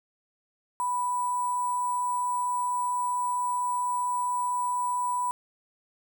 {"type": "tone with sample-and-hold", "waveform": "sine", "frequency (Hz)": 987.8, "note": "B5", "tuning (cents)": 0, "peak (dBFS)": -25, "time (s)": [0.8, 5.31], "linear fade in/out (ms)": 0, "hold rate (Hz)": 8820, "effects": []}